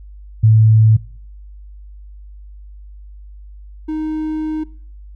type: tone pair in turn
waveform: sine / triangle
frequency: 110 / 311.1 Hz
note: A2 / D#4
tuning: 0 / 0 cents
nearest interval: octave + tritone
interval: 1800 cents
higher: second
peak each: -6 / -17 dBFS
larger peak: first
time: 0.43-0.97 / 3.88-4.64 s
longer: second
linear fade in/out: 10 ms
effects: noise-tail reverb RT60 0.6 s tail -24 dB re dry + added 50 Hz sine -34 dBFS peak until 5.15 s